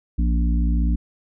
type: harmonic tone with a mistuned harmonic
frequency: 57.8 Hz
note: A#1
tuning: 14 cents flat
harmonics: 1 / 3 / 4 / 5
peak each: -17 / -27 / -29 / -31 dBFS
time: 0.18-0.96 s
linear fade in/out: 10 ms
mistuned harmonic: 4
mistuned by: +23 cents
effects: none